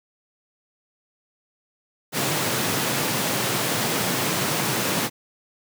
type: high-pass noise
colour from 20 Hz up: pink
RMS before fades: -24 dBFS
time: 2.12-5.1 s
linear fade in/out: 50 ms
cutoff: 110 Hz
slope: 48 dB/octave
effects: none